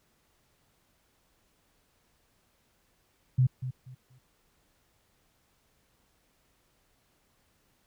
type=tone with echo; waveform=sine; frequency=128.2 Hz; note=C3; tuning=35 cents flat; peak=-19 dBFS; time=3.38-3.47 s; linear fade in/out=10 ms; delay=240 ms; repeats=3; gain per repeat=-12 dB; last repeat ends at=4.19 s; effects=pink hiss -70 dBFS RMS until 7.86 s